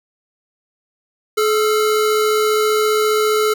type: tone pair together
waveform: square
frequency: 428.2 / 1359.5 Hz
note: A4 / F6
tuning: -47 / -47 cents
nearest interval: octave + minor sixth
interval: 2000 cents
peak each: -15 / -22 dBFS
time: 1.37-3.54 s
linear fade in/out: 10 ms
effects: none